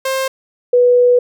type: tone pair in turn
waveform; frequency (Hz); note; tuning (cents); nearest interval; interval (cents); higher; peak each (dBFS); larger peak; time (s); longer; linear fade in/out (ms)
sawtooth / sine; 530 / 490.9; C5 / B4; +22 / -10; minor second; 132; first; -12 / -7; second; 0.05-0.28 / 0.73-1.19; second; 5
effects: none